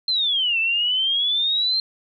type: exponential two-way sweep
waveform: sine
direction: down then up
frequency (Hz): 4186 to 2637 to 4186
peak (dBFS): -18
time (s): 0.08-1.8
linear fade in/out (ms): 2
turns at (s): 0.59
effects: none